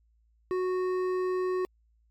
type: tone with hard clipping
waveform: sine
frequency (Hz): 368.2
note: F#4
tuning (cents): -8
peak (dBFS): -28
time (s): 0.51-1.65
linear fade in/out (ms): 0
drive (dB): 9
effects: added 56 Hz sine -63 dBFS peak until 2.1 s + MP3 96 kbps